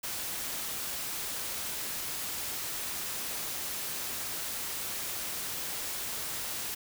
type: noise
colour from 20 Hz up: white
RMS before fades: -36 dBFS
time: 0.03-6.75 s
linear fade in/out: 10 ms
effects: none